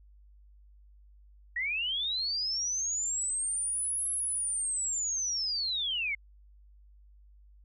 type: linear two-way sweep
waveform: sine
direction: up then down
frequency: 1864.7 to 10960 to 2112 Hz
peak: -29 dBFS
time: 1.56-6.15 s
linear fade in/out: 5 ms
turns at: 4.1 s
effects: added 50 Hz sine -54 dBFS peak until 7.64 s